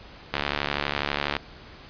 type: click train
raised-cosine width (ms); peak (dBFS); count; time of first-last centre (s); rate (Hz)
0.3; -8; 75; 0.34-1.366; 72.1
effects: pink hiss -46 dBFS RMS until 1.89 s + resampled to 11025 Hz